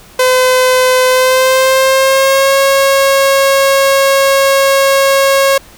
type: tone with pitch glide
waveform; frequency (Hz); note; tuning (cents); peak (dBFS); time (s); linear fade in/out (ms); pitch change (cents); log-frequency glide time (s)
sawtooth; 510 to 546.6; C5 to C#5; -44 to -24; -3; 0.19-5.58; 5; +120; 1.07-2.55
effects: pink hiss -39 dBFS RMS until 5.77 s